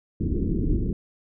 pink low-pass noise, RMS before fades -24 dBFS, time 0.2-0.93 s, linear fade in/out 2 ms, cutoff 380 Hz, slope 48 dB/octave, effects none

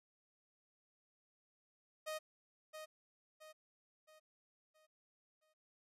sawtooth tone with echo, 622.3 Hz, D#5, in tune, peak -37 dBFS, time 2.06-2.19 s, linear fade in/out 20 ms, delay 670 ms, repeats 5, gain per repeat -7 dB, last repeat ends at 5.54 s, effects resampled to 32000 Hz

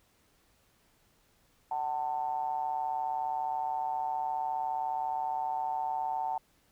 triangle ring-modulated tone, 69.7 Hz, C#2, 10 cents sharp, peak -25 dBFS, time 1.71-6.38 s, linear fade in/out 5 ms, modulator 823 Hz, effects pink hiss -68 dBFS RMS until 6.71 s

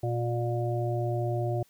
harmonic tone, 119 Hz, A#2, 36 cents sharp, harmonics 1 / 3 / 5 / 6, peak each -28 / -33 / -35 / -36 dBFS, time 0.03-1.63 s, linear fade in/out 5 ms, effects white hiss -64 dBFS RMS until 1.69 s

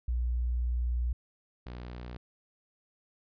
sine / sawtooth tone pair in turn, 60.3 / 60.68 Hz, B1 / B1, -41 / -30 cents, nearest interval unison, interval 11 cents, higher second, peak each -27 / -36 dBFS, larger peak first, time 0.08-1.13 / 1.66-2.17 s, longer first, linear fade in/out 5 ms, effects resampled to 11025 Hz

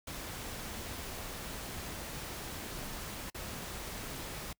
pink noise with dropouts, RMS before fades -42 dBFS, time 0.07-4.53 s, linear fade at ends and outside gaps 5 ms, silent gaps 3.302-3.345 s, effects noise-tail reverb RT60 0.1 s tail -26 dB re dry

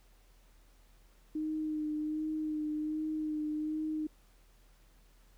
sine tone with vibrato, 307.3 Hz, D#4, 21 cents flat, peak -32 dBFS, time 1.35-4.07 s, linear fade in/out 5 ms, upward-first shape sine, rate 1.3 Hz, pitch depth 22 cents each way, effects added 40 Hz sine -60 dBFS peak until 5.37 s + pink hiss -68 dBFS RMS until 5.37 s

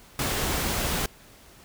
pink noise, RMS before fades -27 dBFS, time 0.19-1.06 s, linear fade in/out 2 ms, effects pink hiss -52 dBFS RMS until 1.64 s

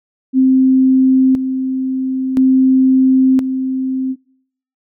sine tone with tremolo, 261.6 Hz, C4, in tune, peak -7 dBFS, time 0.33-4.16 s, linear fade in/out 50 ms, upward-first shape square, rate 0.49 Hz, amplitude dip 60%, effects noise-tail reverb RT60 0.7 s tail -25 dB re dry

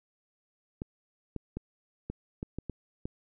clicks, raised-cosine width 3 ms, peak -22 dBFS, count 8, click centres 0.819 / 1.363 / 1.57 / 2.1 / 2.429 / 2.586 / 2.697 / 3.055 s, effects none

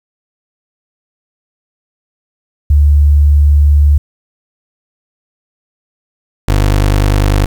sine / 25% pulse tone pair in turn, 72.9 / 50.11 Hz, D2 / G1, -12 / +39 cents, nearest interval tritone, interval 649 cents, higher first, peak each -4 dBFS, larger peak neither, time 2.7-3.98 / 6.48-7.46 s, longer first, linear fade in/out 5 ms, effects 7-bit

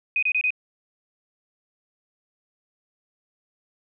sine tone bursts, 2500 Hz, D#7, 8 cents sharp, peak -19 dBFS, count 4, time 0.16-0.505 s, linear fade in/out 2 ms, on 66 ms, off 27 ms, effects none

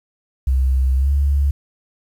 sine tone with pitch glide, 65.41 to 70.51 Hz, C2 to C#2, 0 to +30 cents, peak -13 dBFS, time 0.47-1.51 s, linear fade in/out 5 ms, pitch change +130 cents, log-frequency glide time 0.96-1.11 s, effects 8-bit

